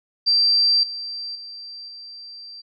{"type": "tone with level steps", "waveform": "sine", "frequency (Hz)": 4699, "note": "D8", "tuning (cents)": 0, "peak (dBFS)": [-14, -28, -34, -36], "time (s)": [0.26, 2.62], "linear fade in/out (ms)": 20, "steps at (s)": [0.83, 1.35, 1.88], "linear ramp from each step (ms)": 5, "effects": []}